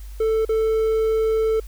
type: tone with dropouts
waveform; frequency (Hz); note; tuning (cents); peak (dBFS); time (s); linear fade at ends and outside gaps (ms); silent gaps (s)
triangle; 442.1; A4; +8; -15; 0.2-1.6; 5; 0.451-0.491
effects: added 50 Hz sine -33 dBFS peak until 1.67 s + white hiss -51 dBFS RMS until 1.67 s